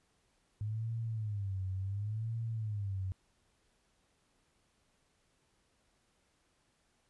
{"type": "tone with vibrato", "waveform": "sine", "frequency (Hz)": 103.83, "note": "G#2", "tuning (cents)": 0, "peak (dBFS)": -34, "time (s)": [0.61, 3.12], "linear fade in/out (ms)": 0, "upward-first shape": "sine", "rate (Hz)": 0.7, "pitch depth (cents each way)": 170, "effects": ["pink hiss -74 dBFS RMS until 7.09 s", "resampled to 24000 Hz"]}